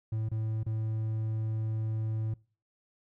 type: tone with dropouts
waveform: triangle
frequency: 110 Hz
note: A2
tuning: in tune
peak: -27 dBFS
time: 0.12-2.34 s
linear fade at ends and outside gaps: 5 ms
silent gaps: 0.289-0.314 / 0.633-0.663 s
effects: noise-tail reverb RT60 0.4 s tail -24 dB re dry